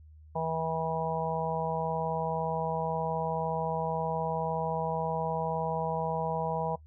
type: harmonic tone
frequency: 161.9 Hz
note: E3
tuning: 31 cents flat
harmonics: 1 / 3 / 4 / 5 / 6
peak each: -35 / -35 / -35 / -35 / -35 dBFS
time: 0.35-6.76 s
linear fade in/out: 10 ms
effects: noise-tail reverb RT60 0.1 s tail -22 dB re dry + added 77 Hz sine -50 dBFS peak until 6.86 s